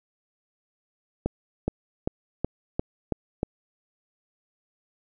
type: accelerating click train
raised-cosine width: 2 ms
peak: -11 dBFS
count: 7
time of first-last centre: 1.26-3.431 s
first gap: 420 ms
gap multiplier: 0.94
effects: none

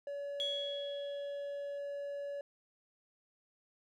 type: tone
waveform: triangle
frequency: 568 Hz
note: C#5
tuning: 42 cents sharp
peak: -36 dBFS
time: 0.07-2.41 s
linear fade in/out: 2 ms
type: tone with exponential decay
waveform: sine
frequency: 3343 Hz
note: G#7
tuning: 11 cents sharp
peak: -31 dBFS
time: 0.4-1.78 s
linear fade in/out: 0 ms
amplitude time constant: 300 ms
effects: tanh soft clip ceiling -28 dBFS

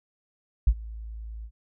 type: tone with ADSR envelope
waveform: sine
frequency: 55 Hz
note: A1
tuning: in tune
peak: -11 dBFS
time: 0.67-1.51 s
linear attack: 5 ms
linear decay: 58 ms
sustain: -24 dB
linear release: 66 ms
effects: tanh soft clip ceiling -12 dBFS

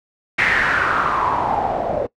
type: noise with low-pass filter sweep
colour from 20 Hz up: white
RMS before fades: -19 dBFS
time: 0.38-2.07 s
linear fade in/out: 10 ms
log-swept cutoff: 2100 to 560 Hz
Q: 5.3
effects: noise-tail reverb RT60 0.1 s tail -21 dB re dry

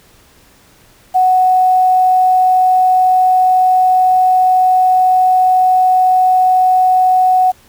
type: tone with quantisation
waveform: sine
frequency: 741 Hz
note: F#5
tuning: 2 cents sharp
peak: -7 dBFS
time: 1.14-7.52 s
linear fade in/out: 20 ms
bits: 6
effects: pink hiss -47 dBFS RMS until 7.68 s

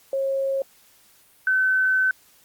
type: tone pair in turn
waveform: sine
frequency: 542 / 1523.7 Hz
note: C#5 / G6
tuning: -39 / -50 cents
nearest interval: octave + tritone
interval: 1789 cents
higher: second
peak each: -21 / -17 dBFS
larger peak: second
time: 0.13-0.62 / 1.47-2.11 s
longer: second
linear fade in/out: 2 ms
effects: white hiss -56 dBFS RMS until 2.44 s + Opus 48 kbps

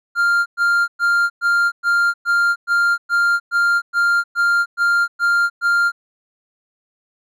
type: tone bursts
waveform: triangle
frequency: 1396.9 Hz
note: F6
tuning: in tune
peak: -11 dBFS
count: 14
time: 0.15-5.92 s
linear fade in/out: 50 ms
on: 310 ms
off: 110 ms
effects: none

